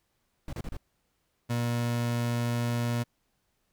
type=noise bursts; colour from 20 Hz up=brown; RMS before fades=-35 dBFS; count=4; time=0.48-0.769 s; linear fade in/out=2 ms; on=49 ms; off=31 ms
type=tone; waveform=30% pulse; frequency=119.1 Hz; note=A#2; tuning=38 cents sharp; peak=-24 dBFS; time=1.49-3.04 s; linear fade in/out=20 ms
effects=pink hiss -75 dBFS RMS until 3.72 s